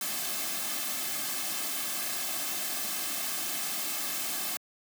white noise with comb filter, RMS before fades -33 dBFS, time 0.01-4.57 s, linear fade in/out 2 ms, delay 2.1 ms, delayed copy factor -0.7, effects high-pass 200 Hz 12 dB/octave

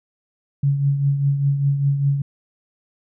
sine tone with tremolo, 140.3 Hz, C#3, 21 cents sharp, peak -13 dBFS, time 0.63-2.22 s, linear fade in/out 5 ms, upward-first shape triangle, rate 5 Hz, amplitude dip 60%, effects none

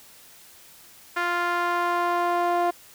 sawtooth tone with band-pass filter sweep, 349.2 Hz, F4, in tune, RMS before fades -24 dBFS, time 1.16-2.71 s, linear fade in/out 10 ms, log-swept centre 1500 to 740 Hz, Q 1.9, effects white hiss -50 dBFS RMS until 2.94 s

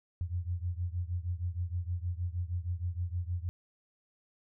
sine beating tone pair, 85.8 / 92.2 Hz, F2 / F#2, -30 / -6 cents, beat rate 6.4 Hz, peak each -34 / -36 dBFS, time 0.21-3.49 s, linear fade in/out 0 ms, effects none

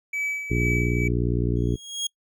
triangle tone with tremolo, 2292 Hz, D7, 43 cents flat, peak -22 dBFS, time 0.13-1.08 s, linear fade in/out 5 ms, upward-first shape sine, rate 2.2 Hz, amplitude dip 60%
harmonic tone, 59.7 Hz, A#1, 42 cents sharp, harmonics 1 / 2 / 3 / 4 / 5 / 6 / 7, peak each -26 / -25 / -30 / -32 / -30 / -31 / -32 dBFS, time 0.5-1.76 s, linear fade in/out 10 ms
25% pulse tone with exponential growth, 3285 Hz, G#7, 20 cents flat, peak -19 dBFS, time 1.56-2.07 s, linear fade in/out 5 ms, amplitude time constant 110 ms
effects noise-tail reverb RT60 0.1 s tail -26 dB re dry

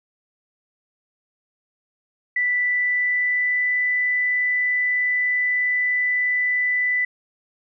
sine tone with pitch glide, 1975.5 to 1989.2 Hz, B6 to B6, 0 to +12 cents, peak -18 dBFS, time 2.36-7.05 s, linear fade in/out 5 ms, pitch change +12 cents, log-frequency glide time 2.56-3.73 s, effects none

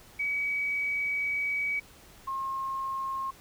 sine tone pair in turn, 2272 / 1072.2 Hz, C#7 / C6, +42 / +42 cents, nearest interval octave + minor second, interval 1300 cents, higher first, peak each -27 / -30 dBFS, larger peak first, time 0.19-1.8 / 2.27-3.31 s, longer first, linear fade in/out 10 ms, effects pink hiss -54 dBFS RMS until 3.4 s

